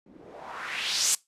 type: noise with low-pass filter sweep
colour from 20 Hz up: blue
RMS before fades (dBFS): -31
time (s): 0.06-1.15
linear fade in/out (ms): 2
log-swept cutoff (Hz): 220 to 8500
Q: 2.4
effects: noise-tail reverb RT60 0.2 s tail -22 dB re dry + resampled to 32000 Hz